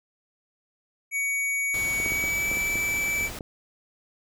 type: tone with pitch glide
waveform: square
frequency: 2250 to 2312 Hz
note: C#7 to D7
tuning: +25 to -28 cents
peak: -25 dBFS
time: 1.11-3.3 s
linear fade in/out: 50 ms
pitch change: +47 cents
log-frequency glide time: 2.02-2.51 s
type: noise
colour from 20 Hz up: pink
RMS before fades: -37 dBFS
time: 1.74-3.39 s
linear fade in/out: 2 ms
type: clicks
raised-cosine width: 2 ms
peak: -22 dBFS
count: 9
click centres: 2.001 / 2.062 / 2.12 / 2.24 / 2.515 / 2.571 / 2.756 / 3.21 / 3.408 s
effects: none